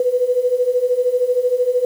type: beating tone pair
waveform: sine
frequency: 488.2 / 501.2 Hz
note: B4 / B4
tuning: -20 / +25 cents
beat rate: 13 Hz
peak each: -19 / -16 dBFS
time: 0-1.85 s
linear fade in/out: 2 ms
effects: 7-bit